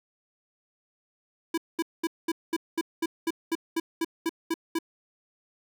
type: tone bursts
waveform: square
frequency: 329.6 Hz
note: E4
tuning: in tune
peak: -25 dBFS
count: 14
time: 1.54-4.788 s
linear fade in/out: 5 ms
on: 37 ms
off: 210 ms
effects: none